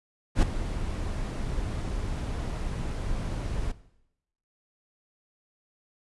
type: noise with ADSR envelope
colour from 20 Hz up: brown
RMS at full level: -17 dBFS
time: 0.35-3.72 s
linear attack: 77 ms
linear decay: 4 ms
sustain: -14 dB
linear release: 7 ms
effects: noise-tail reverb RT60 0.8 s tail -17 dB re dry + resampled to 24000 Hz